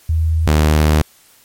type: tone pair in turn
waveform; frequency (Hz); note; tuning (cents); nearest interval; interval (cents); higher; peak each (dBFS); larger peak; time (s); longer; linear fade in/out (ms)
sine / sawtooth; 80.5 / 76.6; E2 / D#2; -41 / -27; minor second; 86; first; -12 / -6; second; 0.09-0.47 / 0.47-1.02; second; 5
effects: white hiss -49 dBFS RMS until 1.44 s + MP3 64 kbps